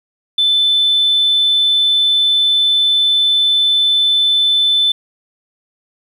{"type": "tone", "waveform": "sine", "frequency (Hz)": 3520, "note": "A7", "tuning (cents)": 0, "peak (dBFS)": -9, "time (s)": [0.38, 4.92], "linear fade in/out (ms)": 5, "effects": ["tanh soft clip ceiling -5 dBFS", "8-bit"]}